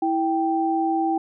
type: tone pair together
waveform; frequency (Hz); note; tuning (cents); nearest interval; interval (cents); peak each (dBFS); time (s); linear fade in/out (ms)
sine; 327.7 / 783; E4 / G5; -10 / -2; octave + minor third; 1508; -22; 0.02-1.18; 5
effects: none